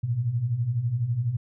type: beating tone pair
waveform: sine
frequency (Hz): 110.5 / 122.5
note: A2 / B2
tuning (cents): +8 / -14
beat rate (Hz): 12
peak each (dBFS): -30 / -24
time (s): 0.03-1.37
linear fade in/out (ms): 10
effects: none